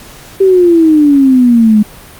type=exponential sweep; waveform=sine; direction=down; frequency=392 to 207.7 Hz; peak=-3 dBFS; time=0.4-1.83 s; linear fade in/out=10 ms; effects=pink hiss -34 dBFS RMS until 2.19 s + Opus 48 kbps